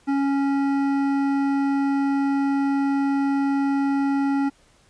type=tone with hard clipping; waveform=sine; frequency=277.2 Hz; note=C#4; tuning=in tune; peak=-21 dBFS; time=0.07-4.5 s; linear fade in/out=20 ms; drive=12 dB; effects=pink hiss -58 dBFS RMS until 4.89 s + resampled to 22050 Hz